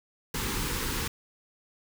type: band-stop noise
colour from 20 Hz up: pink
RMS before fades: -31 dBFS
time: 0.34-1.08 s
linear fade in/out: 5 ms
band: 520 to 820 Hz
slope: 96 dB/octave
effects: none